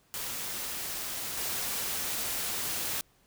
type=noise with level steps; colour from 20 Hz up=white; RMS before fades=-36 / -33 dBFS; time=0.14-3.01 s; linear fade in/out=0 ms; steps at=1.37 s; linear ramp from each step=5 ms; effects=pink hiss -66 dBFS RMS until 3.26 s